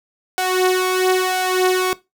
sawtooth tone with flanger, 370 Hz, F#4, in tune, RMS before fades -17 dBFS, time 0.38-1.93 s, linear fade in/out 0 ms, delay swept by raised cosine 1.4 to 3.6 ms, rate 1 Hz, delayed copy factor +0.7, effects noise-tail reverb RT60 0.2 s tail -18 dB re dry

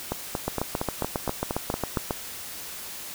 two click trains, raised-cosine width 1 ms, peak -12 / -11 dBFS, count 9 / 13, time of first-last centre 0.12-1.972 / 0.48-2.108 s, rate 4.32 / 7.37 Hz, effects white hiss -38 dBFS RMS until 3.14 s

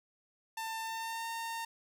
sawtooth tone with pitch glide, 895 to 914.3 Hz, A5 to A#5, +29 to -34 cents, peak -33 dBFS, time 0.57-1.65 s, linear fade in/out 5 ms, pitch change +37 cents, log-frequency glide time 0.8-1.27 s, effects none

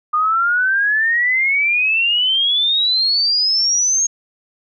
sine exponential sweep, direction up, 1213 to 6580 Hz, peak -13 dBFS, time 0.13-4.07 s, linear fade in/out 10 ms, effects none

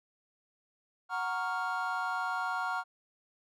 triangle chord, Gb major seventh, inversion none, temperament equal, 740 / 932.3 / 1108.7 / 1396.9 Hz, Gb5 / Bb5 / Db6 / F6, 0 / 0 / 0 / 0 cents, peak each -35 / -36 / -36 / -33 dBFS, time 1.09-2.84 s, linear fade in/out 50 ms, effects none

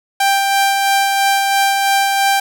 sawtooth tone with tremolo, 788 Hz, G5, 9 cents sharp, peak -7 dBFS, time 0.2-2.4 s, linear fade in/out 5 ms, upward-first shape sine, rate 3 Hz, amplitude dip 30%, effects 8-bit

